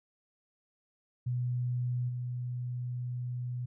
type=tone with level steps; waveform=sine; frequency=123.47 Hz; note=B2; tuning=in tune; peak=-29 / -33 dBFS; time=1.26-3.66 s; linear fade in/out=10 ms; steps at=2.08 s; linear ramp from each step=20 ms; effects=none